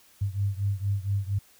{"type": "beating tone pair", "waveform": "sine", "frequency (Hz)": [98.1, 102.4], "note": ["G2", "G#2"], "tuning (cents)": [2, -24], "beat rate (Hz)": 4.3, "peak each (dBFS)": [-27, -29], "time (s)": [0.21, 1.39], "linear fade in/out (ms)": 10, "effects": ["white hiss -58 dBFS RMS until 1.59 s"]}